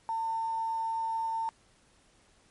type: tone with quantisation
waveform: sine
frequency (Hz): 902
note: A5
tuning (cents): +43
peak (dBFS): -29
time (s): 0.09-1.49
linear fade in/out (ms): 0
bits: 9
effects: pink hiss -64 dBFS RMS until 2.5 s + MP3 48 kbps